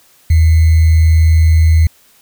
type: tone with sample-and-hold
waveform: sine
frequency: 80.4 Hz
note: E2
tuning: 43 cents flat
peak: -5 dBFS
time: 0.3-1.87 s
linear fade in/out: 5 ms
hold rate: 2100 Hz
effects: white hiss -49 dBFS RMS until 2.21 s